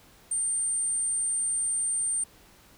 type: tone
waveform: sine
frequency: 8870 Hz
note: C#9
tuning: in tune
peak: -25 dBFS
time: 0.31-2.24 s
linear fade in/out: 5 ms
effects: pink hiss -56 dBFS RMS until 2.77 s